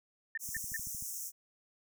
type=tone bursts; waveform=sine; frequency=1799 Hz; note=A6; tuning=38 cents sharp; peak=-34 dBFS; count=3; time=0.35-0.765 s; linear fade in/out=2 ms; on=25 ms; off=170 ms
type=high-pass noise; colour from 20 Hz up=pink; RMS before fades=-41 dBFS; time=0.39-1.32 s; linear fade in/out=50 ms; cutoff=5600 Hz; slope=96 dB/octave
type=click train; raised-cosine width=5 ms; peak=-39 dBFS; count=8; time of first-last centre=0.49-1.024 s; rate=13.1 Hz
effects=none